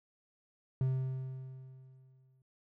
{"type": "tone with exponential decay", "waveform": "triangle", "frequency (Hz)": 130.81, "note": "C3", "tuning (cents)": 0, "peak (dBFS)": -25, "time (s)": [0.81, 2.42], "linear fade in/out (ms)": 2, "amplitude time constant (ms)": 350, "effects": []}